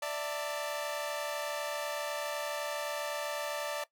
sawtooth chord, D suspended second, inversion none, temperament equal with one note detuned, 587.3 / 659.3 / 894.9 Hz, D5 / E5 / A5, 0 / 0 / +29 cents, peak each -32 / -37 / -37 dBFS, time 0.02-3.84 s, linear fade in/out 5 ms, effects noise-tail reverb RT60 0.1 s tail -18 dB re dry

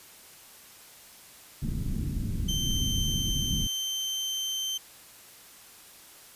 pink low-pass noise, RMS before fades -30 dBFS, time 1.62-3.67 s, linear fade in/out 2 ms, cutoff 240 Hz, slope 24 dB/octave
30% pulse tone, 3108 Hz, G7, 16 cents flat, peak -26 dBFS, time 2.48-4.78 s, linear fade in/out 10 ms
effects white hiss -51 dBFS RMS until 6.35 s + resampled to 32000 Hz

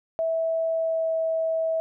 sine tone with pitch glide, 653 to 648.5 Hz, E5 to E5, -17 to -28 cents, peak -22 dBFS, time 0.19-1.8 s, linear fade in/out 0 ms, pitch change -11 cents, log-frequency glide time 0.7-1.15 s, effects none

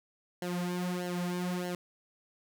sawtooth tone with flanger, 178.3 Hz, F3, 36 cents sharp, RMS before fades -34 dBFS, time 0.42-1.75 s, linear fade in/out 2 ms, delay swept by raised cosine 0.82 to 4.12 ms, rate 1.6 Hz, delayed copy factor -0.85, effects none

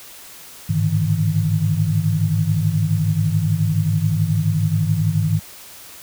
sine tone cluster, 102.3 / 109.4 / 148.2 / 159.8 Hz, G#2 / A2 / D3 / D#3, -26 / -9 / +16 / +47 cents, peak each -20 / -25 / -23 / -19 dBFS, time 0.69-5.4 s, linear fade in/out 10 ms, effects white hiss -40 dBFS RMS until 6.02 s

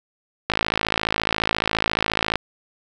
click train, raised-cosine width 0.3 ms, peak -3 dBFS, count 102, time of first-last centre 0.5-2.357 s, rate 54.4 Hz, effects none

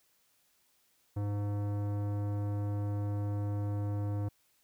sine tone with tanh clipping, 102.4 Hz, G#2, 24 cents flat, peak -33 dBFS, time 1.16-4.29 s, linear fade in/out 10 ms, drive 17 dB, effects white hiss -71 dBFS RMS until 4.63 s

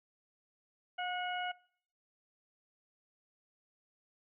harmonic tone with a mistuned harmonic, 728 Hz, F#5, 28 cents flat, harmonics 1 / 2 / 3 / 4, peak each -37 / -41 / -45 / -44 dBFS, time 0.98-1.52 s, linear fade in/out 10 ms, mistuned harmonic 1, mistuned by -19 cents, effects noise-tail reverb RT60 0.6 s tail -23 dB re dry

